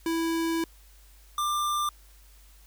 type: tone pair in turn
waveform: square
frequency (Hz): 329.6 / 1188.9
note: E4 / D6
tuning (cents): 0 / +21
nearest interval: octave + minor seventh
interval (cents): 2221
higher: second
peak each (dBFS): -26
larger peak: neither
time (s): 0.06-0.64 / 1.38-1.89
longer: first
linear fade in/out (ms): 2
effects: added 50 Hz sine -52 dBFS peak until 2.66 s + white hiss -59 dBFS RMS until 2.66 s